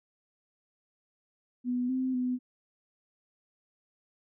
sine tone with pitch steps, 247.4 / 259 / 250.8 Hz, B3 / C4 / B3, +3 / -17 / +27 cents, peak -27 dBFS, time 1.64-2.39 s, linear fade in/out 50 ms, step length 250 ms, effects none

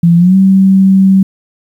sine tone with pitch glide, 170 to 191.92 Hz, F3 to G3, -46 to -36 cents, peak -3 dBFS, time 0.03-1.23 s, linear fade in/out 5 ms, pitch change +210 cents, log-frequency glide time 0.17-0.36 s, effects 7-bit

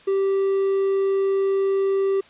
triangle tone, 390 Hz, G4, 9 cents flat, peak -16 dBFS, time 0.07-2.21 s, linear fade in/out 10 ms, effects white hiss -50 dBFS RMS until 2.29 s + resampled to 8000 Hz

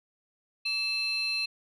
sine tone pair together, 2637 / 4138 Hz, E7 / C8, 0 / -20 cents, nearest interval minor sixth, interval 780 cents, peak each -28 dBFS, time 0.65-1.46 s, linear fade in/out 10 ms, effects tanh soft clip ceiling -24 dBFS

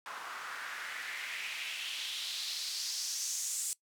white noise with band-pass filter sweep, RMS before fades -39 dBFS, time 0.06-3.73 s, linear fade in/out 0 ms, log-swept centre 1100 to 7900 Hz, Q 2.8, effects noise-tail reverb RT60 0.1 s tail -20 dB re dry

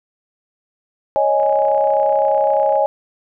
sine chord, C# suspended second, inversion none, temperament equal, 554.4 / 622.3 / 830.6 Hz, C#5 / D#5 / G#5, 0 / 0 / 0 cents, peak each -17 dBFS, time 1.16-2.86 s, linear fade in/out 0 ms
click train, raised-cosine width 0.5 ms, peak -24 dBFS, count 44, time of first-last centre 1.4-2.756 s, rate 31.7 Hz
effects none

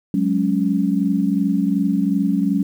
sine chord, F# suspended second, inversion none, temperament equal with one note detuned, 185 / 207.7 / 278.3 Hz, F#3 / G#3 / C#4, 0 / 0 / +7 cents, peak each -20 dBFS, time 0.14-2.63 s, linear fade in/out 2 ms, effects 8-bit

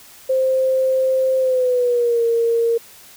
sine tone with pitch glide, 523.3 to 463.5 Hz, C5 to A#4, 0 to -10 cents, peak -14 dBFS, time 0.29-2.78 s, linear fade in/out 10 ms, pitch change -210 cents, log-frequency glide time 1.39-2.24 s, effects white hiss -44 dBFS RMS until 3.16 s

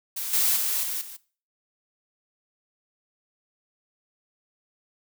blue noise with level steps, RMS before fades -31 / -22 / -26 / -30 / -41 dBFS, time 0.16-1.17 s, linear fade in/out 10 ms, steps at 0.33 / 0.56 / 0.83 / 1.01 s, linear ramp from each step 5 ms, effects noise-tail reverb RT60 0.4 s tail -19 dB re dry

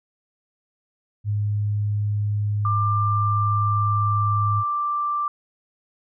sine tone, 103.83 Hz, G#2, in tune, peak -20 dBFS, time 1.24-4.64 s, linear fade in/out 50 ms
sine tone with pitch glide, 1188 to 1177.1 Hz, D6 to D6, +20 to +4 cents, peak -21 dBFS, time 2.65-5.28 s, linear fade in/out 2 ms, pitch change -16 cents, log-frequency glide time 2.96-4.5 s
effects none

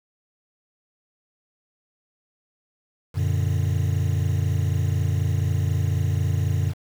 triangle chord, Gb augmented, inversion none, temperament equal, 92.5 / 116.54 / 146.83 Hz, Gb2 / Bb2 / D3, 0 / 0 / 0 cents, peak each -20 / -24 / -24 dBFS, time 3.14-6.74 s, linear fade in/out 50 ms, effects 7-bit

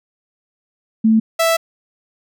sine / sawtooth tone pair in turn, 221.3 / 659.5 Hz, A3 / E5, +10 / +1 cents, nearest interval octave + perfect fifth, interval 1891 cents, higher second, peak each -9 dBFS, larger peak neither, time 1.04-1.2 / 1.39-1.57 s, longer second, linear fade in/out 10 ms, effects none

